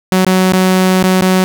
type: tone with dropouts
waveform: sawtooth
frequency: 186.2 Hz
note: F#3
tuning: 11 cents sharp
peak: -4 dBFS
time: 0.12-1.44 s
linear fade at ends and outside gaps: 0 ms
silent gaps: 0.247-0.266 / 0.523-0.534 / 1.028-1.039 / 1.211-1.221 s
effects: none